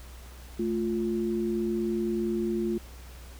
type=tone pair together; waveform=sine; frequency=218.9 / 349.2 Hz; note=A3 / F4; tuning=-9 / 0 cents; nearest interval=minor sixth; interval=809 cents; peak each=-29 / -28 dBFS; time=0.59-2.78 s; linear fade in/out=5 ms; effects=added 62 Hz sine -44 dBFS peak until 3.39 s + pink hiss -51 dBFS RMS until 3.39 s